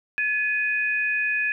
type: tone pair together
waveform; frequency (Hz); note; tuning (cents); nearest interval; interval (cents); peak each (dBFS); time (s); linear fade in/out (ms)
sine; 1709.5 / 2489; G#6 / D#7; +50 / 0; perfect fifth; 650; -24; 0.18-1.52; 0
effects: none